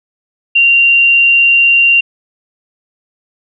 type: tone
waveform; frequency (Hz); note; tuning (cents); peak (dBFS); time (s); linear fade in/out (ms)
sine; 2768; F7; -16; -5; 0.55-2.01; 10
effects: none